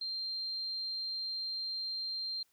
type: tone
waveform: sine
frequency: 4171 Hz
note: C8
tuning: 6 cents flat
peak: -35 dBFS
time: 0.01-2.43 s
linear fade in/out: 5 ms
effects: white hiss -73 dBFS RMS until 2.52 s